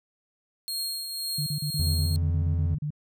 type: tone with tremolo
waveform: sawtooth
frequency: 4252 Hz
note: C8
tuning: 27 cents sharp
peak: -25 dBFS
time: 0.68-2.16 s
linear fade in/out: 0 ms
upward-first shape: triangle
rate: 1.9 Hz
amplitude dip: 50%
type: tone bursts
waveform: sine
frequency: 149 Hz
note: D3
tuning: 25 cents sharp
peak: -27 dBFS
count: 13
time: 1.38-2.905 s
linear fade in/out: 5 ms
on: 85 ms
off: 35 ms
type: tone with pitch glide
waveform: triangle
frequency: 83 to 85.43 Hz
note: E2 to F2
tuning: +12 to -38 cents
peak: -21 dBFS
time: 1.79-2.75 s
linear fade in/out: 5 ms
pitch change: +50 cents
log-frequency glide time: 1.99-2.12 s
effects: none